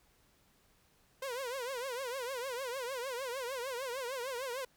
sawtooth tone with vibrato, 509 Hz, C5, 48 cents flat, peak -33 dBFS, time 1.22-4.65 s, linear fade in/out 5 ms, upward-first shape triangle, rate 6.6 Hz, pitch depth 170 cents each way, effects pink hiss -69 dBFS RMS until 4.76 s

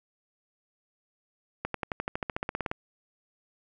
accelerating click train, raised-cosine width 0.5 ms, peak -15 dBFS, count 16, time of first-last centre 1.65-2.715 s, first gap 93 ms, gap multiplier 0.96, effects none

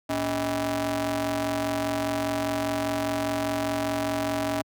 sawtooth ring-modulated tone, 174.61 Hz, F3, in tune, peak -18 dBFS, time 0.09-4.62 s, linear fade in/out 10 ms, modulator 459 Hz, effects high-pass 100 Hz 12 dB/octave

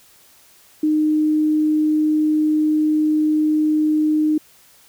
sine tone, 306.9 Hz, D#4, 24 cents flat, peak -14 dBFS, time 0.83-4.38 s, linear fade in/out 5 ms, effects white hiss -51 dBFS RMS until 4.88 s

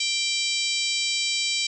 harmonic tone with a mistuned harmonic, 784 Hz, G5, in tune, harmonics 3 / 4 / 5 / 6 / 7 / 8 / 9 / 10, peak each -29 / -30 / -29 / -31 / -32 / -37 / -34 / -34 dBFS, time 0-1.67 s, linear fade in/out 5 ms, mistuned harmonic 8, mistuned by -48 cents, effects none

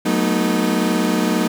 35% pulse chord, B dominant seventh, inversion second, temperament equal with one note detuned, 185 / 220 / 242 / 311.1 Hz, F#3 / A3 / B3 / D#4, 0 / 0 / -35 / 0 cents, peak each -20 dBFS, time 0.05-1.48 s, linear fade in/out 10 ms, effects none

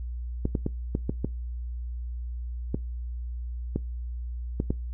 clicks, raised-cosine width 3 ms, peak -13 dBFS, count 10, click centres 0.454 / 0.552 / 0.664 / 0.951 / 1.095 / 1.246 / 2.745 / 3.76 / 4.601 / 4.705 s, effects noise-tail reverb RT60 0.2 s tail -22 dB re dry + added 60 Hz sine -31 dBFS peak until 4.93 s

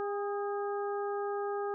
harmonic tone with a mistuned harmonic, 405.2 Hz, G#4, 43 cents flat, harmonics 1 / 2 / 3 / 4, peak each -33 / -38 / -41 / -48 dBFS, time 0-1.74 s, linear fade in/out 0 ms, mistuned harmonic 3, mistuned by +37 cents, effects none

